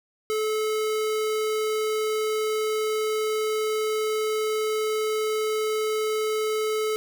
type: tone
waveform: square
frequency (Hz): 432.5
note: A4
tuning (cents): -30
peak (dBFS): -24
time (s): 0.3-6.96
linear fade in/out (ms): 0
effects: none